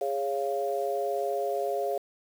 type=tone cluster; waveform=sine; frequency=412.5 / 554 / 693 Hz; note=G#4 / C#5 / F5; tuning=-12 / -1 / -14 cents; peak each=-31 dBFS; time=0.01-1.98 s; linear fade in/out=5 ms; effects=8-bit